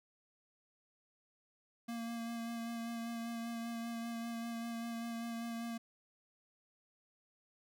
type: tone with vibrato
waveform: square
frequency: 231.8 Hz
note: A#3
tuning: 10 cents flat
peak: -40 dBFS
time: 1.88-5.78 s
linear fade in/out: 10 ms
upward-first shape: sine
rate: 5.1 Hz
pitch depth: 17 cents each way
effects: none